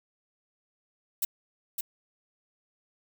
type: noise with echo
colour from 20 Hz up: violet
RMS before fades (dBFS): -27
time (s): 1.22-1.25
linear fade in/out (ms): 5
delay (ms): 560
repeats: 1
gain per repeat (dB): -5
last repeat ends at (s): 1.81
effects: none